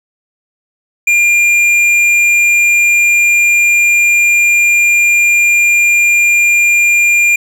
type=tone with tanh clipping; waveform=sine; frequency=2400 Hz; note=D7; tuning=37 cents sharp; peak=-8 dBFS; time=1.07-7.36 s; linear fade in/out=5 ms; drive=9 dB; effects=none